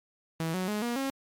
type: tone with pitch steps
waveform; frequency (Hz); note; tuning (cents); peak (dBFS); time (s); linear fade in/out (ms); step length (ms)
sawtooth; 162.9 / 184.97 / 210 / 238.5 / 270.8; E3 / F#3 / G#3 / A#3 / C#4; -20 / 0 / +19 / +40 / -40; -25; 0.4-1.1; 0; 140
effects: MP3 96 kbps